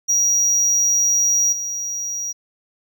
triangle tone with level steps, 5750 Hz, F8, 50 cents sharp, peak -13 / -22 dBFS, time 0.08-2.33 s, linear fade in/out 20 ms, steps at 1.52 s, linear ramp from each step 10 ms, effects none

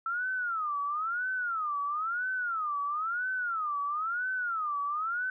sine tone with vibrato, 1318.5 Hz, E6, in tune, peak -29 dBFS, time 0.06-5.3 s, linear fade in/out 2 ms, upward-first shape sine, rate 1 Hz, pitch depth 250 cents each way, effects none

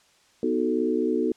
sine chord, B dominant seventh, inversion none, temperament equal, 246.9 / 311.1 / 370 / 440 Hz, B3 / D#4 / F#4 / A4, 0 / 0 / 0 / 0 cents, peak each -27 dBFS, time 0.43-1.32 s, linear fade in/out 2 ms, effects white hiss -60 dBFS RMS until 1.36 s + low-pass 7000 Hz 12 dB/octave

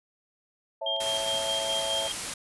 sine chord, A major, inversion first, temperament just, 550 / 660 / 880 Hz, C#5 / E5 / A5, -14 / +2 / 0 cents, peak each -35 / -33 / -37 dBFS, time 0.81-2.08 s, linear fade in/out 10 ms
sine tone with tremolo, 3201 Hz, G7, 36 cents sharp, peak -27 dBFS, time 0.86-2.12 s, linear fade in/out 5 ms, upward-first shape square, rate 4.8 Hz, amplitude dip 45%
white noise, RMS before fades -33 dBFS, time 1-2.34 s, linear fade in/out 5 ms
effects resampled to 24000 Hz

